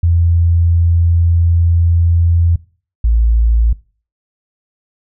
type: tone pair in turn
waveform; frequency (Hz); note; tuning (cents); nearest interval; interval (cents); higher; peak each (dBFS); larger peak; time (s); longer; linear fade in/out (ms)
sine; 84.8 / 56.6; E2 / A1; +50 / +50; perfect fifth; 700; first; -8; neither; 0.03-2.56 / 3.04-3.73; first; 5
effects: noise-tail reverb RT60 0.4 s tail -21 dB re dry